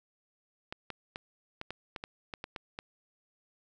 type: clicks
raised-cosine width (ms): 0.3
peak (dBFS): -22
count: 11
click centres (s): 0.725 / 0.903 / 1.159 / 1.614 / 1.706 / 1.962 / 2.039 / 2.338 / 2.441 / 2.562 / 2.789
effects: none